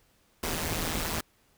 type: noise with amplitude modulation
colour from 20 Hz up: pink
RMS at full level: -28 dBFS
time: 0.43-1.21 s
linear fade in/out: 5 ms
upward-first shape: sine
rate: 162 Hz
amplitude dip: 75%
effects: pink hiss -66 dBFS RMS until 1.57 s